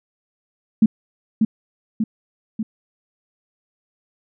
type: tone with echo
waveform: sine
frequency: 219.8 Hz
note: A3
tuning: 2 cents flat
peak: -8 dBFS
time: 0.82-0.86 s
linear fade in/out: 5 ms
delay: 590 ms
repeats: 3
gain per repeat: -4 dB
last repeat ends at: 2.63 s
effects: none